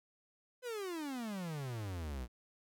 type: exponential sweep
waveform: 45% pulse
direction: down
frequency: 515 to 58.1 Hz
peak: -39 dBFS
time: 0.62-2.28 s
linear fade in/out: 50 ms
effects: none